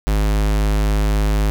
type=tone; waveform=square; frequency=51.91 Hz; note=G#1; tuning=in tune; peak=-15 dBFS; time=0.07-1.5 s; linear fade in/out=0 ms; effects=none